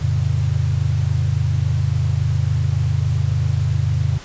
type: tone cluster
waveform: sine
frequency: 89.4 / 112.9 / 140.1 Hz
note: F2 / A2 / C#3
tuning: +41 / +45 / +19 cents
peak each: -20 dBFS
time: 0.01-4.18 s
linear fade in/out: 10 ms
effects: pink hiss -38 dBFS RMS until 4.24 s + resampled to 16000 Hz